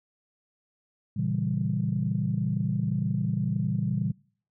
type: chord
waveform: sine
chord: A# diminished seventh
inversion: none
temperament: equal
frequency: 116.54 / 138.59 / 164.81 / 196 Hz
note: A#2 / C#3 / E3 / G3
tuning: 0 / 0 / 0 / 0 cents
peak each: -30 dBFS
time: 1.16-4.12 s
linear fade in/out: 10 ms
effects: noise-tail reverb RT60 0.5 s tail -24 dB re dry + tanh soft clip ceiling -14 dBFS